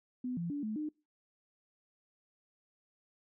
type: tone with pitch steps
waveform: sine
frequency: 250.7 / 170.6 / 288.3 / 215.7 / 303.8 Hz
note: B3 / F3 / D4 / A3 / D#4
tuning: +26 / -40 / -32 / -34 / -41 cents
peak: -34 dBFS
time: 0.24-0.89 s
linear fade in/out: 5 ms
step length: 130 ms
effects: noise-tail reverb RT60 0.3 s tail -26 dB re dry